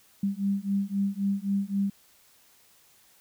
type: beating tone pair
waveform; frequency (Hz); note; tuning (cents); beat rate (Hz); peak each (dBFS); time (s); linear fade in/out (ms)
sine; 196.4 / 200.2; G3 / G3; +4 / +37; 3.8; -28; 0.23-1.9; 5
effects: white hiss -60 dBFS RMS until 3.2 s

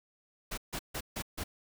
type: noise bursts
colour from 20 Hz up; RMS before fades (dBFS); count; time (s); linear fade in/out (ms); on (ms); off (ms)
pink; -37; 5; 0.51-1.44; 10; 66; 150
effects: none

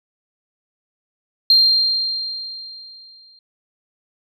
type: tone with exponential decay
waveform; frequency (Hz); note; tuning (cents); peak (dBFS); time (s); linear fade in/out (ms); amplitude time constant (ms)
sine; 4186; C8; 0; -7; 1.5-3.39; 2; 410
effects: tanh soft clip ceiling -4 dBFS

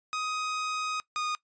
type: tone pair in turn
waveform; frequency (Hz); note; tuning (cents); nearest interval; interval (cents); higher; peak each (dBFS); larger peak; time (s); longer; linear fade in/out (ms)
sawtooth; 1254 / 1233.2; D#6 / D#6; +13 / -16; unison; 29; first; -26 / -25; second; 0.13-1 / 1.16-1.35; first; 0
effects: noise-tail reverb RT60 0.1 s tail -20 dB re dry + resampled to 16000 Hz

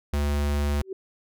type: tone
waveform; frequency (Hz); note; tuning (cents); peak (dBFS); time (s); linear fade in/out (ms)
square; 72.5; D2; -22; -23; 0.13-0.82; 5
type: tone with exponential growth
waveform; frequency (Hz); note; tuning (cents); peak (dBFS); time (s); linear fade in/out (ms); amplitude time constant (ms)
sine; 381.6; G4; -47; -26; 0.81-0.93; 5; 25
effects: none

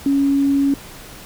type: tone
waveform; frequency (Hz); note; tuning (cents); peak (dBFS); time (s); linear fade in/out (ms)
sine; 278.2; C#4; +6; -13; 0.06-0.74; 2
effects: pink hiss -38 dBFS RMS until 1.25 s

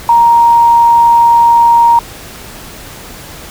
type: tone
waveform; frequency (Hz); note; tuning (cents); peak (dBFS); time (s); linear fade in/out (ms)
sine; 936; A#5; +7; -3; 0.09-1.99; 2
effects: pink hiss -30 dBFS RMS until 3.5 s

